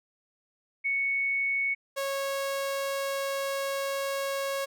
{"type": "tone pair in turn", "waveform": ["sine", "sawtooth"], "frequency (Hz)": [2217, 550.1], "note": ["C#7", "C#5"], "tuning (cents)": [0, -13], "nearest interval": "2 octaves", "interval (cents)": 2413, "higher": "first", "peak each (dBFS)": -25, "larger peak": "neither", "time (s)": [[0.84, 1.75], [1.96, 4.66]], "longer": "second", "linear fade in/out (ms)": 20, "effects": []}